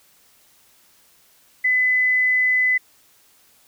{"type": "tone", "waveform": "sine", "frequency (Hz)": 2010, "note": "B6", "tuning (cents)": 30, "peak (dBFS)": -15, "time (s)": [1.64, 2.78], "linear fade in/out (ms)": 10, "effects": ["white hiss -56 dBFS RMS until 3.67 s"]}